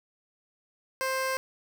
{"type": "tone", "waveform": "15% pulse", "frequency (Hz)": 525, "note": "C5", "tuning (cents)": 6, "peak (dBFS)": -21, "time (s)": [1.01, 1.37], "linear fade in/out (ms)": 0, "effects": []}